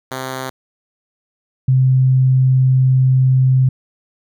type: tone pair in turn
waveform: 5% pulse / sine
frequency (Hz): 130.81 / 130.21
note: C3 / C3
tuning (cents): 0 / -8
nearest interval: unison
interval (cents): 8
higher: first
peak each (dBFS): -12 / -9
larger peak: second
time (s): 0.11-0.5 / 1.68-3.69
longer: second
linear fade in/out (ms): 5
effects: none